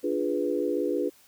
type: chord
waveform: sine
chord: D diminished seventh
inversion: none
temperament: equal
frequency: 293.7 / 349.2 / 415.3 / 493.9 Hz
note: D4 / F4 / Ab4 / Cb5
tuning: 0 / 0 / 0 / 0 cents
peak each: -30 dBFS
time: 0.03-1.1 s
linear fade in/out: 20 ms
effects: white hiss -58 dBFS RMS until 1.27 s